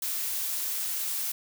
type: noise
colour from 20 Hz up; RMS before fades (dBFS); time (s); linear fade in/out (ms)
blue; -31; 0.02-1.32; 5
effects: none